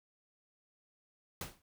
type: noise with exponential decay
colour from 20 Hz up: pink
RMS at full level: -37 dBFS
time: 1.41-1.62 s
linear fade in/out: 2 ms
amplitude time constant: 44 ms
effects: none